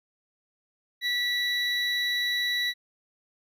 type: tone pair together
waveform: triangle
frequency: 1953 / 3917 Hz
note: B6 / B7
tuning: -20 / -15 cents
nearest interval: octave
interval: 1205 cents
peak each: -26 dBFS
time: 1.01-2.74 s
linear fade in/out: 50 ms
effects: none